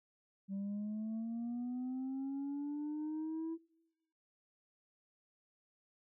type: linear sweep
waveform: sine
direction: up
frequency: 193.3 to 329.6 Hz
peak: -35 dBFS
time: 0.48-3.58 s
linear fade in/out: 50 ms
effects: noise-tail reverb RT60 1.0 s tail -24 dB re dry + tanh soft clip ceiling -36 dBFS